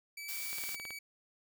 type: tone with pitch glide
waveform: sawtooth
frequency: 2300 to 2279 Hz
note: D7 to C#7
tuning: -37 to +47 cents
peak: -39 dBFS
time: 0.17-0.99 s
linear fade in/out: 5 ms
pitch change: -16 cents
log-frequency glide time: 0.31-0.88 s
type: noise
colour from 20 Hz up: blue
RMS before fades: -41 dBFS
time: 0.28-0.76 s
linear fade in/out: 10 ms
type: click train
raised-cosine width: 0.3 ms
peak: -30 dBFS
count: 8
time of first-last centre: 0.53-0.906 s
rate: 18.6 Hz
effects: none